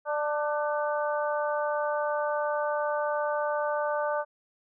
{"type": "harmonic tone with a mistuned harmonic", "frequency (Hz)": 296.2, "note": "D4", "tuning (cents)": 15, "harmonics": [2, 3, 4, 5], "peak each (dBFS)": [-28, -32, -34, -36], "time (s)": [0.05, 4.25], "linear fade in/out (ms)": 50, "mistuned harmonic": 5, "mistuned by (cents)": 30, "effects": []}